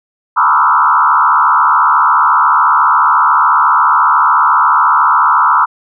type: tone with frequency modulation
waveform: sine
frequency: 1150 Hz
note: D6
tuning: 37 cents flat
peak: -6 dBFS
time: 0.36-5.66 s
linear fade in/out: 20 ms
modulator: 74.1 Hz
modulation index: 3.2
effects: none